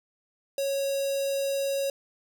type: tone with notch filter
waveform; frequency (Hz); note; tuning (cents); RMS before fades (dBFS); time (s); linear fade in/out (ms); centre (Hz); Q
square; 551; C#5; -11; -28; 0.58-1.9; 2; 1500; 0.69
effects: none